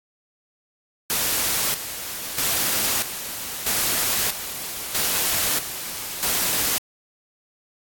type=noise with tremolo; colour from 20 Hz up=white; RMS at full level=-22 dBFS; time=1.1-6.78 s; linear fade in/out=0 ms; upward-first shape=square; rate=0.78 Hz; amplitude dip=65%; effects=AAC 64 kbps